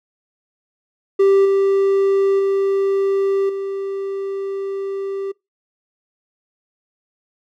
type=tone with level steps; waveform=triangle; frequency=392 Hz; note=G4; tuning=in tune; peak=-8 / -11 / -13 / -20 dBFS; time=1.19-5.32 s; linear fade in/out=10 ms; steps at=1.45 / 2.39 / 3.49 s; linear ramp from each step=5 ms; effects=noise-tail reverb RT60 0.2 s tail -24 dB re dry